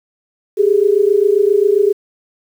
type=tone pair together; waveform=sine; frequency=393.6 / 421.1 Hz; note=G4 / G#4; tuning=+7 / +24 cents; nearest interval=minor second; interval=117 cents; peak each=-12 dBFS; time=0.57-1.93 s; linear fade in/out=20 ms; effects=7-bit